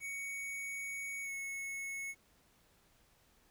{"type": "tone with pitch glide", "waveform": "square", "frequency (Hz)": [2234, 2196], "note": ["C#7", "C#7"], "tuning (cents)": [13, -17], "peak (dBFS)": -40, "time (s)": [0, 2.15], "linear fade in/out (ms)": 50, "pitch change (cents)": -30, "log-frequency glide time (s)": [1.23, 1.31], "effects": ["pink hiss -69 dBFS RMS until 3.5 s"]}